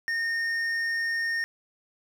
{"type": "tone with hard clipping", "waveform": "sine", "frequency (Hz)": 1836, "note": "A#6", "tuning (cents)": -27, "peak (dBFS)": -27, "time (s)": [0.08, 1.44], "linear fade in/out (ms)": 0, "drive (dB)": 6, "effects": []}